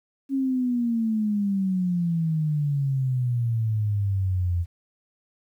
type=exponential sweep; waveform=sine; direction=down; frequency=275 to 84.9 Hz; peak=-21 dBFS; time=0.29-4.66 s; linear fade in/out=50 ms; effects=10-bit